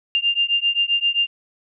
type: beating tone pair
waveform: sine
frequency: 2794 / 2801.6 Hz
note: F7 / F7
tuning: 0 / +5 cents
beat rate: 7.6 Hz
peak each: -20 dBFS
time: 0.15-1.27 s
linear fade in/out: 0 ms
effects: none